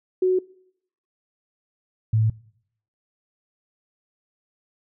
sine tone pair in turn, 370 / 110 Hz, F#4 / A2, 0 / 0 cents, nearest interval octave + major sixth, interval 2100 cents, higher first, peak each -16 / -16 dBFS, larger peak neither, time 0.22-0.39 / 2.13-2.3 s, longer neither, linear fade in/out 5 ms, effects noise-tail reverb RT60 0.7 s tail -23 dB re dry

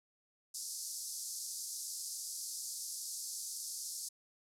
pink band-pass noise, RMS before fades -43 dBFS, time 0.54-4.09 s, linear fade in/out 10 ms, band 4800 to 12000 Hz, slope 48 dB/octave, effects none

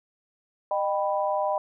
sine chord, Eb augmented, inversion none, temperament equal with one note detuned, 610.9 / 784 / 987.8 Hz, Eb5 / G5 / B5, -32 / 0 / 0 cents, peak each -26 / -28 / -29 dBFS, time 0.71-1.58 s, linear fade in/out 2 ms, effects none

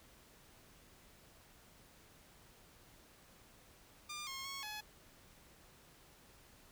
10% pulse tone with pitch steps, 1199 / 1076 / 1100 / 848 Hz, D6 / C6 / C#6 / G#5, +36 / +48 / -14 / +36 cents, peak -35 dBFS, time 4.09-4.81 s, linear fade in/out 10 ms, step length 180 ms, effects pink hiss -63 dBFS RMS until 6.71 s

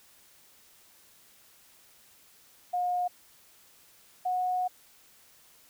sine tone pair in turn, 717 / 731.2 Hz, F5 / F#5, +45 / -21 cents, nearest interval unison, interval 34 cents, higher second, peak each -26 dBFS, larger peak neither, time 2.73-3.08 / 4.25-4.68 s, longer second, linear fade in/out 10 ms, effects white hiss -59 dBFS RMS until 5.69 s

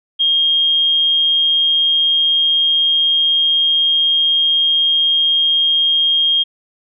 sine tone, 3232 Hz, G#7, 48 cents flat, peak -11 dBFS, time 0.19-6.44 s, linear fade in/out 20 ms, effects none

